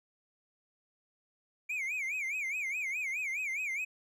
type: tone with vibrato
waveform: triangle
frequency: 2298 Hz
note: D7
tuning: 38 cents flat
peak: -31 dBFS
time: 1.69-3.85 s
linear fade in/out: 10 ms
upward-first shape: sine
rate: 4.8 Hz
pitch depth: 180 cents each way
effects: none